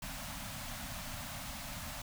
pink band-stop noise, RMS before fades -43 dBFS, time 0.02-2.02 s, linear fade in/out 5 ms, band 280 to 560 Hz, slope 96 dB/octave, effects none

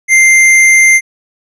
square tone, 2093 Hz, C7, in tune, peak -4 dBFS, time 0.08-1.01 s, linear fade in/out 50 ms, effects resampled to 24000 Hz

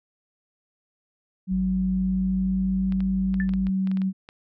sine tone with pitch glide, 187 to 190.16 Hz, F#3 to F#3, +19 to +48 cents, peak -21 dBFS, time 1.47-4.13 s, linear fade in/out 50 ms, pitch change +29 cents, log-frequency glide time 1.89-3 s
triangle tone, 54.4 Hz, A1, 19 cents flat, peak -29 dBFS, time 1.51-3.7 s, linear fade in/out 10 ms
clicks, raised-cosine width 0.3 ms, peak -26 dBFS, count 11, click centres 2.923 / 3.005 / 3.342 / 3.492 / 3.537 / 3.669 / 3.873 / 3.915 / 3.972 / 4.018 / 4.289 s
sine tone with exponential decay, 1760 Hz, A6, in tune, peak -25 dBFS, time 3.4-3.5 s, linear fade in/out 1 ms, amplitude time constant 21 ms
effects none

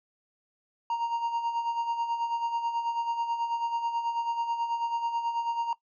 triangle tone with tremolo, 932.3 Hz, A#5, in tune, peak -23 dBFS, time 0.9-5.73 s, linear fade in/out 2 ms, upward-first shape sine, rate 9.2 Hz, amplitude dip 60%, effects noise-tail reverb RT60 0.1 s tail -18 dB re dry + resampled to 16000 Hz

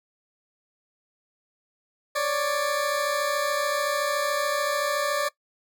20% pulse tone pair together, 554.3 / 588 Hz, C#5 / D5, 0 / +2 cents, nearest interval minor second, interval 102 cents, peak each -24 / -20 dBFS, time 2.15-5.29 s, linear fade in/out 10 ms, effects noise-tail reverb RT60 0.1 s tail -20 dB re dry

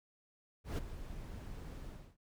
brown noise with ADSR envelope, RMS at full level -33 dBFS, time 0.64-2.17 s, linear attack 140 ms, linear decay 13 ms, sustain -13 dB, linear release 310 ms, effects none

